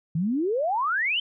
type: exponential sweep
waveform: sine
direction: up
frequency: 151.7 to 3151 Hz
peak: -22 dBFS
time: 0.15-1.2 s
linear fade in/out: 5 ms
effects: none